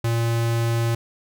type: tone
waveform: square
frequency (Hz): 116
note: A#2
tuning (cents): -8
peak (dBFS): -20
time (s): 0.04-0.95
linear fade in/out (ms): 5
effects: none